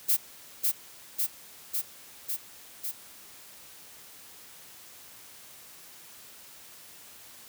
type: noise with echo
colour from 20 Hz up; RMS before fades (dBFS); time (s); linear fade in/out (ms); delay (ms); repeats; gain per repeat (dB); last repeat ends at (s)
violet; -23; 0.08-0.17; 20; 550; 5; -2; 2.92
effects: white hiss -50 dBFS RMS until 7.48 s + high-pass 60 Hz 12 dB/octave